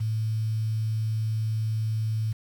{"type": "tone with quantisation", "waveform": "sine", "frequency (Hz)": 110, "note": "A2", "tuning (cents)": 0, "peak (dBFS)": -24, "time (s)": [0, 2.33], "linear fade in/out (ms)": 10, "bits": 8, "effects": []}